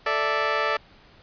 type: chord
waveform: 15% pulse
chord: A suspended fourth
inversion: none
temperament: just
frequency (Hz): 440 / 586.7 / 660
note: A4 / D5 / E5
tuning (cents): 0 / -2 / +2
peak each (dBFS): -21 / -19 / -23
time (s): 0.06-0.77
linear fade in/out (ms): 5
effects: pink hiss -53 dBFS RMS until 1.22 s + resampled to 11025 Hz